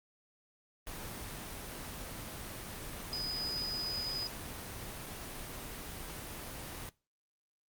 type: tone in noise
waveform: sine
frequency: 4978 Hz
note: D#8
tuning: in tune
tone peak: -34 dBFS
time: 3.13-4.27 s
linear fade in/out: 0 ms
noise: pink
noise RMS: -43 dBFS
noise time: 0.87-6.89 s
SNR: +6 dB
effects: noise-tail reverb RT60 0.3 s tail -23 dB re dry + Opus 24 kbps